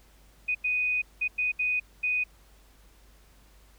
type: tone bursts at uneven times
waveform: sine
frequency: 2489 Hz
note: D#7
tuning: in tune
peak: -24 dBFS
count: 6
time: 0.48-0.55 / 0.64-1.02 / 1.21-1.28 / 1.38-1.52 / 1.59-1.8 / 2.03-2.24 s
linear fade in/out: 10 ms
effects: added 50 Hz sine -56 dBFS peak until 3.78 s + pink hiss -61 dBFS RMS until 3.78 s